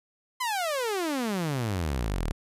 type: exponential sweep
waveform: sawtooth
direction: down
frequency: 1046.5 to 34.6 Hz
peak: -23 dBFS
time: 0.4-2.32 s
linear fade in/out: 10 ms
effects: resampled to 32000 Hz